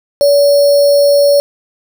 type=tone with sample-and-hold; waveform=sine; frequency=570 Hz; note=C#5; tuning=48 cents sharp; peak=-5 dBFS; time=0.21-1.4 s; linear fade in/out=0 ms; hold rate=4900 Hz; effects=none